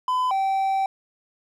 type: tone pair in turn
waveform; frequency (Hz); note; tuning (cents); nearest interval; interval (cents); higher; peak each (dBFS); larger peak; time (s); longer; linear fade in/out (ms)
triangle; 1010 / 774.8; B5 / G5; +39 / -20; perfect fourth; 459; first; -18; neither; 0.08-0.31 / 0.31-0.86; second; 2
effects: none